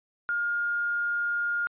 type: tone with quantisation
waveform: sine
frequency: 1417 Hz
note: F6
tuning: 25 cents sharp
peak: -25 dBFS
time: 0.29-1.67 s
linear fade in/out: 0 ms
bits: 9
effects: resampled to 8000 Hz